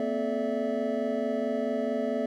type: tone cluster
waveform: triangle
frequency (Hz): 231.9 / 256.4 / 432.8 / 582 / 658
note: A#3 / C4 / A4 / D5 / E5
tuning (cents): -9 / -35 / -29 / -16 / -3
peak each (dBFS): -31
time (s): 0-2.26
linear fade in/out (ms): 2
effects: none